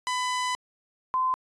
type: tone pair in turn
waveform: sawtooth / sine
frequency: 1001 / 1029.7 Hz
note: B5 / C6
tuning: +23 / -28 cents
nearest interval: unison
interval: 49 cents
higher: second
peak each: -22 / -22 dBFS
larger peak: neither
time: 0.07-0.55 / 1.14-1.34 s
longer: first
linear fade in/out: 0 ms
effects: resampled to 22050 Hz